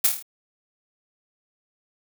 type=noise with echo; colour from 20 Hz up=blue; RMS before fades=-17 dBFS; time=0.04-0.07 s; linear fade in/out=5 ms; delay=26 ms; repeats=6; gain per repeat=-4 dB; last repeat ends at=0.226 s; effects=none

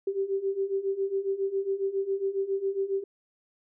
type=beating tone pair; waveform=sine; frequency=386.2 / 393.5 Hz; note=G4 / G4; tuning=-26 / +7 cents; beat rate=7.3 Hz; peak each=-31 / -28 dBFS; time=0.07-3.04 s; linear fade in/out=5 ms; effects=none

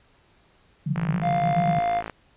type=band-pass noise; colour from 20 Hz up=white; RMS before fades=-26 dBFS; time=0.86-1.79 s; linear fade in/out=5 ms; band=140 to 180 Hz; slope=96 dB/octave
type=click train; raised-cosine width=0.5 ms; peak=-17 dBFS; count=63; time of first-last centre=0.96-2.098 s; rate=54.5 Hz
type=tone; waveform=triangle; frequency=698.5 Hz; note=F5; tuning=in tune; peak=-19 dBFS; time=1.21-2.03 s; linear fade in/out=50 ms
effects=pink hiss -60 dBFS RMS until 2.36 s + resampled to 8000 Hz

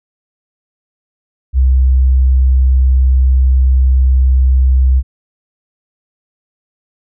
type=tone; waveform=sine; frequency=64.8 Hz; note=C2; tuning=16 cents flat; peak=-6 dBFS; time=1.53-5.03 s; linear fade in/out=50 ms; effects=none

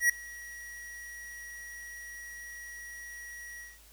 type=tone with ADSR envelope; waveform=square; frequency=1915 Hz; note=A#6; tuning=46 cents sharp; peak=-20 dBFS; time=0-3.79 s; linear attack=95 ms; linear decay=3 ms; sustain=-23 dB; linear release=190 ms; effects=added 52 Hz sine -58 dBFS peak until 3.92 s + white hiss -58 dBFS RMS until 3.92 s

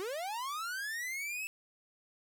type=linear sweep; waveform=45% pulse; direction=up; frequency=357 to 2637 Hz; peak=-36 dBFS; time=0-1.47 s; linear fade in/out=0 ms; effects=none

